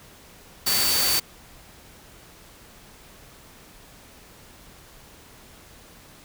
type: tone in noise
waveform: sine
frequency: 4552 Hz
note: C#8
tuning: 45 cents sharp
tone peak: -24 dBFS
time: 0.66-1.2 s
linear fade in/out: 10 ms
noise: white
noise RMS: -23 dBFS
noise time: 0.66-1.2 s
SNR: -4 dB
effects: pink hiss -49 dBFS RMS until 6.24 s

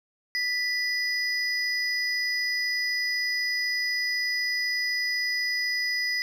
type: tone pair together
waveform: triangle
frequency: 1975.5 / 4978 Hz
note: B6 / D#8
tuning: 0 / 0 cents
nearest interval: octave + major third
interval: 1600 cents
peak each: -25 / -28 dBFS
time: 0.35-6.22 s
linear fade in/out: 0 ms
effects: none

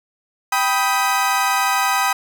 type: chord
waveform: 30% pulse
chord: G augmented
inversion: none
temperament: equal with one note detuned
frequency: 784 / 987.8 / 1258.2 Hz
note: G5 / B5 / D#6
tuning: 0 / 0 / +19 cents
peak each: -18 dBFS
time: 0.52-2.13 s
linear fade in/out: 5 ms
effects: none

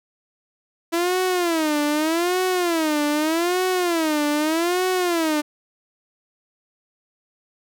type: tone with vibrato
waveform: sawtooth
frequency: 330.3 Hz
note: E4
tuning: 4 cents sharp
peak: -15 dBFS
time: 0.92-5.42 s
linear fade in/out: 20 ms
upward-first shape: sine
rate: 0.82 Hz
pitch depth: 200 cents each way
effects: none

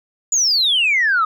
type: exponential sweep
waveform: sine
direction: down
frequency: 7040 to 1235 Hz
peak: -12 dBFS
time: 0.32-1.25 s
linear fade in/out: 5 ms
effects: tanh soft clip ceiling -9 dBFS

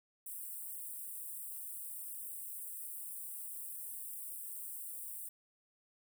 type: high-pass noise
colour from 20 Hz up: white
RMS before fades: -45 dBFS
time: 0.26-5.29 s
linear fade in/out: 5 ms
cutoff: 8100 Hz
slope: 96 dB/octave
effects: none

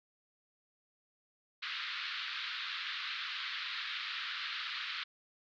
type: band-pass noise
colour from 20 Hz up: white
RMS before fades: -40 dBFS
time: 1.62-5.04 s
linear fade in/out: 10 ms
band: 1200 to 4200 Hz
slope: 48 dB/octave
effects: none

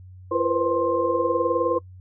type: tone cluster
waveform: sine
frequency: 340.8 / 480.9 / 500 / 520 / 1055 Hz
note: F4 / B4 / B4 / C5 / C6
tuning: -42 / -46 / +21 / -11 / +14 cents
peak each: -26 dBFS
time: 0.31-1.79 s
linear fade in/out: 10 ms
effects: noise-tail reverb RT60 0.1 s tail -23 dB re dry + added 92 Hz sine -41 dBFS peak until 2 s

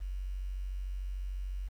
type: tone with quantisation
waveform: sine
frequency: 46.8 Hz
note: F#1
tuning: 20 cents sharp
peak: -34 dBFS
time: 0-1.69 s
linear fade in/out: 20 ms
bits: 10
effects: none

